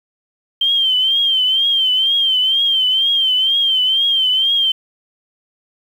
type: tone with vibrato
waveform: sine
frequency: 3136 Hz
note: G7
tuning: in tune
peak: -12 dBFS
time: 0.61-4.72 s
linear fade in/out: 5 ms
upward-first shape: triangle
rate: 2.1 Hz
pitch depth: 90 cents each way
effects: 7-bit